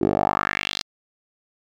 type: tone with band-pass filter sweep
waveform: 10% pulse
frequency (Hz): 49.95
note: G1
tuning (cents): +33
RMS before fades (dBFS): -23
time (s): 0.01-0.83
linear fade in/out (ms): 10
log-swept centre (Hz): 350 to 5000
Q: 3.3
effects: none